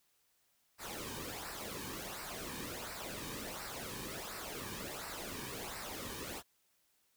pink noise with flanger, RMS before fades -44 dBFS, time 0.78-6.43 s, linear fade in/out 50 ms, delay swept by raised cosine 0.3 to 1.5 ms, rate 1.4 Hz, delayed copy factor -0.65, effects white hiss -75 dBFS RMS until 7.16 s

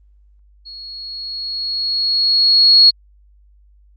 sine tone with level ramp, 4326 Hz, C#8, 43 cents flat, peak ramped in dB -32 to -4 dBFS, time 0.65-2.91 s, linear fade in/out 20 ms, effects added 50 Hz sine -47 dBFS peak until 3.96 s + Opus 24 kbps

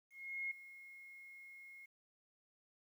sine tone with ADSR envelope, 2156 Hz, C#7, 49 cents flat, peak -37 dBFS, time 0.1-1.86 s, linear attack 410 ms, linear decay 7 ms, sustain -16 dB, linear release 9 ms, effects 12-bit

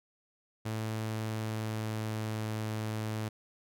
sawtooth tone with pitch glide, 110 to 108.93 Hz, A2 to A2, 0 to -17 cents, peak -29 dBFS, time 0.65-3.29 s, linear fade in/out 10 ms, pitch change -17 cents, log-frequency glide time 0.99-2.55 s, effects none

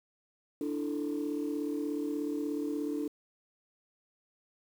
sine chord, D suspended second, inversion none, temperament just, 293.7 / 330.4 / 440.5 Hz, D4 / E4 / A4, 0 / +4 / +2 cents, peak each -32 / -37 / -37 dBFS, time 0.61-3.08 s, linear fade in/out 2 ms, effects tanh soft clip ceiling -25 dBFS + 9-bit

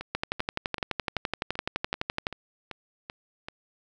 two click trains, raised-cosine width 0.3 ms, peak -11 / -20 dBFS, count 26 / 10, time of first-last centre 0.15-2.269 / 0.01-3.485 s, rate 11.8 / 2.59 Hz, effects none

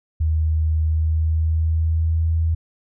sine tone with pitch glide, 78.8 to 81.34 Hz, D#2 to E2, +23 to -23 cents, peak -16 dBFS, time 0.2-2.55 s, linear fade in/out 10 ms, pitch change +54 cents, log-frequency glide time 0.85-2.31 s, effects none

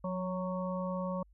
harmonic tone with a mistuned harmonic, 185 Hz, F#3, in tune, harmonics 1 / 3 / 5 / 6, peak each -35 / -37 / -44 / -42 dBFS, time 0.04-1.23 s, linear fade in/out 5 ms, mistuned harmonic 1, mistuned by -31 cents, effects added 50 Hz sine -59 dBFS peak until 1.33 s

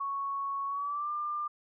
sine tone with pitch glide, 1108.7 to 1195.2 Hz, C#6 to D6, 0 to +30 cents, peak -31 dBFS, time 0-1.48 s, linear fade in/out 10 ms, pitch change +130 cents, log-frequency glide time 0.67-1.11 s, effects none

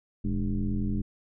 sine tone with frequency modulation, 116.54 Hz, A#2, in tune, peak -25 dBFS, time 0.24-1.02 s, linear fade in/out 10 ms, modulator 90.3 Hz, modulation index 1.7, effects none

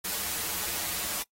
white noise with comb filter, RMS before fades -32 dBFS, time 0.04-1.23 s, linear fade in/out 10 ms, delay 7.7 ms, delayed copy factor -0.7, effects noise-tail reverb RT60 0.1 s tail -22 dB re dry + AAC 48 kbps

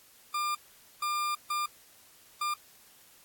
40% pulse tone bursts at uneven times, 1200 Hz, D6, 37 cents sharp, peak -28 dBFS, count 4, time 0.34-0.55 / 1.02-1.35 / 1.5-1.66 / 2.41-2.54 s, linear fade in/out 5 ms, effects white hiss -58 dBFS RMS until 3.24 s + AAC 64 kbps

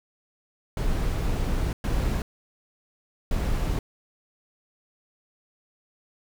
brown noise bursts at uneven times, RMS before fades -25 dBFS, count 3, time 0.77-1.73 / 1.84-2.22 / 3.31-3.79 s, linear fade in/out 2 ms, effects none

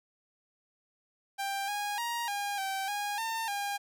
sawtooth tone with pitch steps, 790 / 822 / 942 / 811 / 775 / 820 / 904 / 808 Hz, G5 / G#5 / A#5 / G#5 / G5 / G#5 / A5 / G#5, +13 / -18 / +18 / -41 / -20 / -22 / +47 / -48 cents, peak -28 dBFS, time 1.38-3.78 s, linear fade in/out 20 ms, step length 300 ms, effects none

